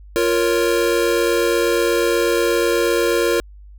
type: chord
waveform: square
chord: Bb minor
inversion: second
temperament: equal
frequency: 349.2 / 466.2 / 554.4 Hz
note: F4 / Bb4 / Db5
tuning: 0 / 0 / 0 cents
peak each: -20 / -19 / -23 dBFS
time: 0.16-3.4 s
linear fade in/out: 0 ms
effects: added 50 Hz sine -38 dBFS peak until 3.78 s